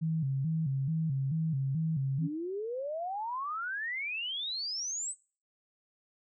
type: tone with vibrato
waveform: sine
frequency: 147.5 Hz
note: D3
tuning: 8 cents sharp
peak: -28 dBFS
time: 0.01-2.28 s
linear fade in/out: 20 ms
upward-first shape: square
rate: 2.3 Hz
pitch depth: 150 cents each way
type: exponential sweep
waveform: sine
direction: up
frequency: 262.6 to 8350 Hz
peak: -33 dBFS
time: 2.2-5.15 s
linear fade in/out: 50 ms
effects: noise-tail reverb RT60 0.4 s tail -22 dB re dry